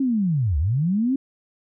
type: linear two-way sweep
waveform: sine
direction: down then up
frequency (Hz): 277.2 to 67 to 277.2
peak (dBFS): -18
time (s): 0-1.16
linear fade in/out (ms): 5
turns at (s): 0.58
effects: none